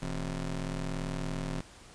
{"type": "ring-modulated tone", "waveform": "25% pulse", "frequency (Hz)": 97.3, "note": "G2", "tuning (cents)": -12, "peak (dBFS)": -26, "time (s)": [0.02, 1.61], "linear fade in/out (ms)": 5, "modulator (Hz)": 68.9, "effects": ["pink hiss -53 dBFS RMS until 1.94 s", "resampled to 22050 Hz"]}